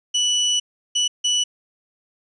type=tone bursts at uneven times; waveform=30% pulse; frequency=2960 Hz; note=F#7; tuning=in tune; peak=-14 dBFS; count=3; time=0.14-0.6 / 0.95-1.08 / 1.24-1.44 s; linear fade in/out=10 ms; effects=resampled to 22050 Hz